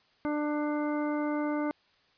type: harmonic tone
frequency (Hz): 297.4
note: D4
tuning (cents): +22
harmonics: 1 / 2 / 3 / 4 / 5 / 7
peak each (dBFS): -29 / -35 / -39 / -41 / -43 / -46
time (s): 0.25-1.71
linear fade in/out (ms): 0
effects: white hiss -66 dBFS RMS until 2.17 s + resampled to 11025 Hz